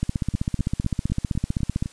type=two click trains; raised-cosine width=5 ms; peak=-16 / -10 dBFS; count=7 / 29; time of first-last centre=0.34-1.859 / 0.03-1.825 s; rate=3.95 / 15.6 Hz; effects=white hiss -50 dBFS RMS until 1.92 s + resampled to 22050 Hz